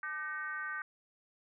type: tone with frequency modulation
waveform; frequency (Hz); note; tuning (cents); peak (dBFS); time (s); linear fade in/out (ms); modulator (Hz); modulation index
sine; 1534; G6; -38; -36; 0.03-0.82; 2; 336; 1
effects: none